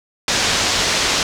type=low-pass noise; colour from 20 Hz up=white; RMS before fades=-18 dBFS; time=0.28-1.23 s; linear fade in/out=2 ms; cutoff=6300 Hz; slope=24 dB/octave; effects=none